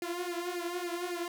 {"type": "tone with flanger", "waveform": "sawtooth", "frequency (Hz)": 350.3, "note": "F4", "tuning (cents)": 5, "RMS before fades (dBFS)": -36, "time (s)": [0.02, 1.28], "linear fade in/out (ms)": 2, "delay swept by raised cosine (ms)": [0.41, 3.91], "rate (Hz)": 3.6, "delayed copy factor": 0.95, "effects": []}